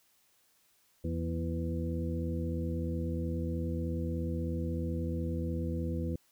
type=harmonic tone with a mistuned harmonic; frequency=83.1 Hz; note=E2; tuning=15 cents sharp; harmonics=1 / 2 / 3 / 4 / 6; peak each=-34 / -37 / -39 / -40 / -42 dBFS; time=1.04-6.16 s; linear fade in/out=5 ms; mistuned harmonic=3; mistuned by=-47 cents; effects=white hiss -69 dBFS RMS until 6.31 s